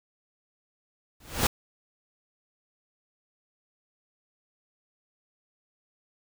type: noise with exponential growth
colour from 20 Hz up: pink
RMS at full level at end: -18 dBFS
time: 1.2-1.47 s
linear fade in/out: 5 ms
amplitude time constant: 57 ms
effects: none